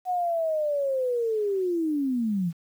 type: linear sweep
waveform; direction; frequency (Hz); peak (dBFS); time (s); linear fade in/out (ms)
sine; down; 740 to 159.7; -23; 0.05-2.53; 50
effects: 9-bit